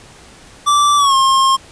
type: tone with pitch glide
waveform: square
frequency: 1166 to 1069.2 Hz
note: D6 to C6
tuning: -13 to +37 cents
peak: -10 dBFS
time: 0.66-1.57 s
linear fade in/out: 20 ms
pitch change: -150 cents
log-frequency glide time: 0.97-1.15 s
effects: pink hiss -41 dBFS RMS until 1.71 s + resampled to 22050 Hz